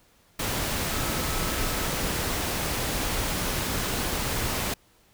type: tone in noise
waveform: sine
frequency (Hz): 1296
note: E6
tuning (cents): -30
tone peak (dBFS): -39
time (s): 0.91-1.85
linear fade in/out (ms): 5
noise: pink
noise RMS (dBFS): -28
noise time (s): 0.39-4.74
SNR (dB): -14
effects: pink hiss -61 dBFS RMS until 5.13 s